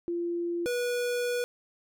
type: tone pair in turn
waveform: sine / square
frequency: 344.2 / 486.8 Hz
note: F4 / B4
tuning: -25 / -25 cents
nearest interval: tritone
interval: 600 cents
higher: second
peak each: -28 dBFS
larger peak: neither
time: 0.08-0.66 / 0.66-1.44 s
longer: second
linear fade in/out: 0 ms
effects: none